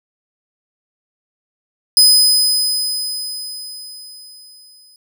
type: tone with exponential decay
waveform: sawtooth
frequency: 5020 Hz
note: D#8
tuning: 15 cents sharp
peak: -3 dBFS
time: 1.97-4.96 s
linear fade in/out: 1 ms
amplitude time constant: 650 ms
effects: none